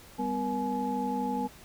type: tone cluster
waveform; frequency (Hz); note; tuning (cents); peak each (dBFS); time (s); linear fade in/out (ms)
sine; 200.1 / 252.1 / 476.2 / 847; G3 / B3 / A#4 / G#5; +36 / +36 / +37 / +34; -35 / -32 / -37 / -32; 0.18-1.48; 20
effects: pink hiss -52 dBFS RMS until 1.64 s